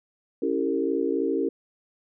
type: chord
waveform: sine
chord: C# diminished seventh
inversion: none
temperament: equal with one note detuned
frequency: 277.2 / 329.6 / 392 / 456 Hz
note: C#4 / E4 / G4 / Bb4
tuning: 0 / 0 / 0 / -38 cents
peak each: -28 dBFS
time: 0.42-1.49 s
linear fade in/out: 5 ms
effects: none